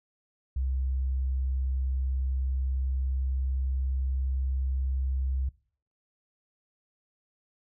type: tone with pitch glide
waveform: sine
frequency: 65.41 to 65.86 Hz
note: C2 to C2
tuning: 0 to +12 cents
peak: -26 dBFS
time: 0.56-5.49 s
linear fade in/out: 5 ms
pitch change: +12 cents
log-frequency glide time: 1.89-4.83 s
effects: noise-tail reverb RT60 0.5 s tail -21 dB re dry